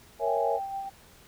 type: chord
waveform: sine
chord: A# half-diminished seventh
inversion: none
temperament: equal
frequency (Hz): 466.2 / 554.4 / 659.3 / 830.6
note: A#4 / C#5 / E5 / G#5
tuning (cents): 0 / 0 / 0 / 0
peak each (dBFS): -30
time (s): 0.19-0.6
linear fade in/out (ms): 50
type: tone with tremolo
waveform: sine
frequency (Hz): 784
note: G5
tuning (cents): 0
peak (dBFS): -30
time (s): 0.26-0.9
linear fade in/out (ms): 20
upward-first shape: sine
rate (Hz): 6.4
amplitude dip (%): 40
effects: pink hiss -55 dBFS RMS until 1.27 s